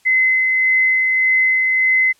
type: tone with tremolo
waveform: sine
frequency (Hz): 2047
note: C7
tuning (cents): -38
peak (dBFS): -11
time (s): 0.05-2.13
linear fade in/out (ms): 20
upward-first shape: sine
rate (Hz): 1.7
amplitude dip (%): 25
effects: white hiss -56 dBFS RMS until 2.19 s + low-pass 10000 Hz 12 dB/octave